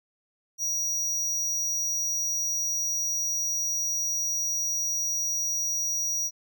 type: tone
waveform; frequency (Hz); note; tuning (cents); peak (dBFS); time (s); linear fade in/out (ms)
square; 5770; F#8; -44; -26; 0.58-6.31; 50
effects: none